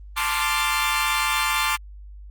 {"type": "chord", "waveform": "20% pulse", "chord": "D minor seventh", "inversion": "second", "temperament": "equal", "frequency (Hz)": [880, 1046.5, 1174.7, 1396.9], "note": ["A5", "C6", "D6", "F6"], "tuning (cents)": [0, 0, 0, 0], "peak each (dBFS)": [-22, -21, -20, -23], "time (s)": [0.16, 1.77], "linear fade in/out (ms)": 20, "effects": ["added 50 Hz sine -38 dBFS peak until 2.3 s", "Opus 24 kbps"]}